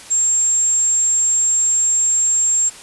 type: tone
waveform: sine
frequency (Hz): 7500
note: A#8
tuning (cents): +10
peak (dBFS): -13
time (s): 0.1-2.7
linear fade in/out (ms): 20
effects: white hiss -38 dBFS RMS until 2.82 s + resampled to 24000 Hz